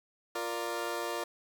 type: chord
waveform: 20% pulse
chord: Bb major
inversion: second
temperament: equal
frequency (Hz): 349.2 / 466.2 / 587.3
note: F4 / Bb4 / D5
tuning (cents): 0 / 0 / 0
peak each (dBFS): -33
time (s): 0.35-1.24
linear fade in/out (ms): 5
effects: 9-bit